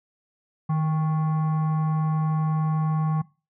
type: tone with frequency modulation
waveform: sine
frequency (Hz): 155.56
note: D#3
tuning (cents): 0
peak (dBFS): -19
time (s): 0.69-3.22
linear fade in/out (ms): 10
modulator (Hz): 945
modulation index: 0.36
effects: noise-tail reverb RT60 0.3 s tail -21 dB re dry + tanh soft clip ceiling -17 dBFS